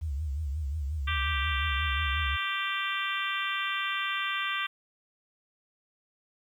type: tone with vibrato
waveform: sine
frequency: 73.4 Hz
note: D2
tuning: in tune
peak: -29 dBFS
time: 0.01-2.37 s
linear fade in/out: 20 ms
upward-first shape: triangle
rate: 5.6 Hz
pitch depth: 190 cents each way
type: harmonic tone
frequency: 392 Hz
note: G4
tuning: in tune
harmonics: 3 / 4 / 5 / 6 / 7 / 8 / 9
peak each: -34 / -35 / -36 / -37 / -37 / -38 / -39 dBFS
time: 1.07-4.67 s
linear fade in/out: 10 ms
effects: 10-bit